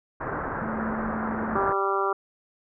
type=low-pass noise; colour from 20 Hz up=white; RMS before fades=-31 dBFS; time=0.2-1.73 s; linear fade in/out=10 ms; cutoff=1600 Hz; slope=48 dB/octave
type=tone with vibrato; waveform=sine; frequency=220.5 Hz; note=A3; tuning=4 cents sharp; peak=-29 dBFS; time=0.62-1.57 s; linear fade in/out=0 ms; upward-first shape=square; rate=17 Hz; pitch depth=9 cents each way
type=harmonic tone; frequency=196 Hz; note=G3; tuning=in tune; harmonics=2 / 3 / 4 / 5 / 6 / 7; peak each=-27 / -34 / -31 / -31 / -27 / -31 dBFS; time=1.55-2.13 s; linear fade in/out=5 ms
effects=none